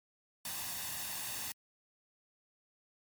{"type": "noise with comb filter", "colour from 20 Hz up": "white", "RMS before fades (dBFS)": -40, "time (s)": [0.45, 1.52], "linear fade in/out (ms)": 2, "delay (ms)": 1.1, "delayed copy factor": 0.6, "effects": ["high-pass 60 Hz 12 dB/octave", "MP3 96 kbps"]}